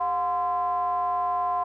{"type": "ring-modulated tone", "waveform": "triangle", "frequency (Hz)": 159.4, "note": "D#3", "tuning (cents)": 42, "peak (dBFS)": -18, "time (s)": [0, 1.64], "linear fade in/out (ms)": 10, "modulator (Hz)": 876, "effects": []}